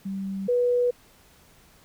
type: tone pair in turn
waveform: sine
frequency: 194.1 / 489.1 Hz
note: G3 / B4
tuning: -17 / -17 cents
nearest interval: octave + major third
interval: 1600 cents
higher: second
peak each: -28 / -19 dBFS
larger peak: second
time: 0.05-0.48 / 0.48-0.91 s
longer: neither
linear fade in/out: 10 ms
effects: pink hiss -56 dBFS RMS until 1.84 s